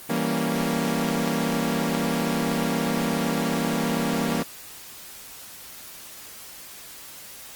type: chord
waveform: sawtooth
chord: E diminished seventh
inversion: none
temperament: equal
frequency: 164.81 / 196 / 233.1 / 277.2 Hz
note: E3 / G3 / Bb3 / Db4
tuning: 0 / 0 / 0 / 0 cents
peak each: -25 / -26 / -22 / -26 dBFS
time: 0.09-4.43 s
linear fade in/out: 10 ms
effects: white hiss -42 dBFS RMS until 7.55 s + Opus 32 kbps

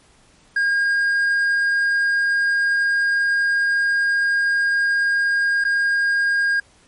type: tone with dropouts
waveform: triangle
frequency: 1621 Hz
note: G#6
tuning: 42 cents flat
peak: -14 dBFS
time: 0.56-6.6 s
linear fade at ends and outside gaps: 5 ms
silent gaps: 5.641-5.649 s
effects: pink hiss -54 dBFS RMS until 6.87 s + MP3 48 kbps

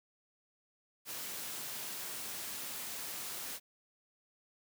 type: noise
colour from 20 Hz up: white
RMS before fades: -42 dBFS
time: 1.05-3.6 s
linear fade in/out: 50 ms
effects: high-pass 100 Hz 12 dB/octave

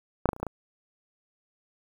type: clicks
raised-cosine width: 1 ms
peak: -7 / -7 / -22 / -27 / -30 / -14 / -19 dBFS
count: 7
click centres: 0.257 / 0.29 / 0.332 / 0.364 / 0.4 / 0.43 / 0.467 s
effects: 8-bit

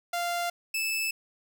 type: tone pair in turn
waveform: sawtooth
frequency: 695 / 2624 Hz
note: F5 / E7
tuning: -9 / -9 cents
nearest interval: octave + major seventh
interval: 2300 cents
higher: second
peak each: -24 dBFS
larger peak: neither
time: 0.13-0.5 / 0.74-1.11 s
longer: neither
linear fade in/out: 5 ms
effects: none

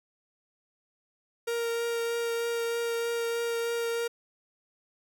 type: tone with vibrato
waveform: 45% pulse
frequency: 466.2 Hz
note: A#4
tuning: in tune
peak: -28 dBFS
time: 1.47-4.08 s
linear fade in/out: 10 ms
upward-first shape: triangle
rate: 3.2 Hz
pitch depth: 11 cents each way
effects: none

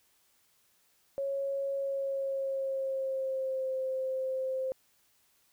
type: tone with pitch glide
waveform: sine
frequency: 551 to 523.7 Hz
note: C#5 to C5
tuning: -11 to +1 cents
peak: -30 dBFS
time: 1.18-4.72 s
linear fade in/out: 0 ms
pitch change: -88 cents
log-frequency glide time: 1.75-3.75 s
effects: white hiss -69 dBFS RMS until 5.52 s

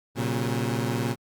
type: tone cluster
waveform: 20% pulse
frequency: 117.6 / 136.3 / 189.5 Hz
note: A#2 / C#3 / F#3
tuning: +16 / -29 / +42 cents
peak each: -22 / -25 / -30 dBFS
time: 0.15-1.16 s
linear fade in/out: 50 ms
effects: Opus 48 kbps

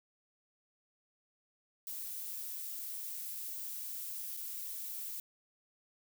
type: noise with dropouts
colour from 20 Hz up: violet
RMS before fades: -42 dBFS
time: 1.87-5.2 s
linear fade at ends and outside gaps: 1 ms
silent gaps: 4.367-4.372 s
effects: none

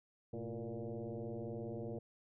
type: tone with frequency modulation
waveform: sine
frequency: 123.47 Hz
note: B2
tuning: in tune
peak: -40 dBFS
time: 0.33-1.99 s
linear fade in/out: 5 ms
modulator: 115 Hz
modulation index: 4.1
effects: none

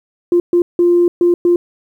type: tone bursts at uneven times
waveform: sine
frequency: 348.9 Hz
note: F4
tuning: 2 cents flat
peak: -7 dBFS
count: 5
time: 0.32-0.4 / 0.53-0.62 / 0.79-1.08 / 1.21-1.34 / 1.45-1.56 s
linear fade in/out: 2 ms
effects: tanh soft clip ceiling -3 dBFS + 8-bit

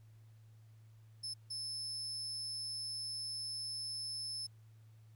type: tone bursts at uneven times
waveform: 35% pulse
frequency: 5250 Hz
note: E8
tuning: 8 cents flat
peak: -37 dBFS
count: 2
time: 1.23-1.34 / 1.5-4.47 s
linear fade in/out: 10 ms
effects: added 110 Hz sine -57 dBFS peak until 5.15 s + pink hiss -75 dBFS RMS until 5.15 s

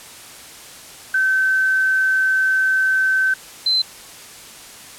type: tone pair in turn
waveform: sine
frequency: 1538 / 4073 Hz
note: G6 / C8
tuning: -33 / -47 cents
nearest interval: octave + perfect fourth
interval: 1686 cents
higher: second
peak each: -14 dBFS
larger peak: neither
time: 1.14-3.34 / 3.66-3.82 s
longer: first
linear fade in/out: 5 ms
effects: white hiss -39 dBFS RMS until 4.98 s + low-pass 11000 Hz 12 dB/octave

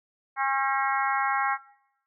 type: harmonic tone with a mistuned harmonic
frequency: 271.3 Hz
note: C#4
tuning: 37 cents flat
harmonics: 3 / 4 / 5 / 6 / 7 / 8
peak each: -27 / -29 / -31 / -33 / -34 / -35 dBFS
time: 0.36-1.58 s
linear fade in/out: 50 ms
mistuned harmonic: 6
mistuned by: -23 cents
effects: noise-tail reverb RT60 0.8 s tail -19 dB re dry

